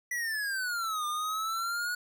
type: exponential two-way sweep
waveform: square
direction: down then up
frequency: 1975.5 to 1200 to 1463 Hz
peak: -31 dBFS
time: 0.11-1.95 s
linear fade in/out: 5 ms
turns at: 1.06 s
effects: 12-bit